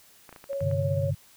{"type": "clicks", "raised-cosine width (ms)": 0.5, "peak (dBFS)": -30, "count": 7, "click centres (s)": [0.292, 0.327, 0.362, 0.441, 0.531, 0.606, 0.713]}
{"type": "tone with tremolo", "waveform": "sine", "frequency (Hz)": 554.4, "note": "C#5", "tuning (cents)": 0, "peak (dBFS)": -27, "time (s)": [0.49, 1.11], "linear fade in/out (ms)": 20, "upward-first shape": "triangle", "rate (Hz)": 17, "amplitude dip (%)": 25}
{"type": "chord", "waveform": "sine", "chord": "G suspended fourth", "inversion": "none", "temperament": "equal", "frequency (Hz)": [98, 130.81, 146.83], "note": ["G2", "C3", "D3"], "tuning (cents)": [0, 0, 0], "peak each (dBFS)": [-28, -31, -29], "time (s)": [0.61, 1.15], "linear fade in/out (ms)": 10}
{"effects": ["white hiss -56 dBFS RMS until 1.36 s"]}